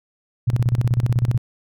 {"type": "tone with tremolo", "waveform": "sine", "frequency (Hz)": 120, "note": "B2", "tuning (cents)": -49, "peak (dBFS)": -13, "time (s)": [0.47, 1.38], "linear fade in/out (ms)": 10, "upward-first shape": "square", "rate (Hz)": 16, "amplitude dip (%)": 80, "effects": []}